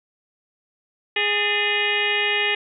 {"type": "harmonic tone with a mistuned harmonic", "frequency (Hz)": 413.6, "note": "G#4", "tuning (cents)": -7, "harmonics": [1, 2, 3, 4, 5, 6, 7, 8, 9], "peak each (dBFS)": [-28, -31, -37, -26, -25, -25, -25, -32, -36], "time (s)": [1.16, 2.55], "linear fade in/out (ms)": 5, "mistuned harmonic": 4, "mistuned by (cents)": 130, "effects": []}